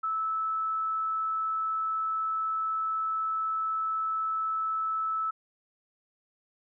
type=tone; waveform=sine; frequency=1308 Hz; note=E6; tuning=14 cents flat; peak=-27 dBFS; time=0.03-5.31 s; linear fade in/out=10 ms; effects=none